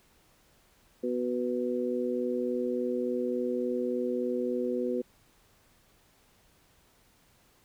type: harmonic tone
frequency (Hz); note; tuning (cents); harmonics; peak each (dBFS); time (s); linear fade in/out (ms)
123.47; B2; 0; 2 / 3 / 4; -32 / -32 / -32; 1.03-5.02; 10
effects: pink hiss -64 dBFS RMS until 7.64 s